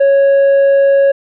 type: tone with tanh clipping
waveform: sine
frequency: 553 Hz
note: C#5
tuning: 4 cents flat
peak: -7 dBFS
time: 0-1.12 s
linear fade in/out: 10 ms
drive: 4 dB
effects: none